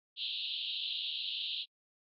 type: band-pass noise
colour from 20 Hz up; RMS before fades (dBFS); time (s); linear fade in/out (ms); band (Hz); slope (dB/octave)
white; -38; 0.16-1.66; 50; 2800 to 4100; 96
effects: AAC 48 kbps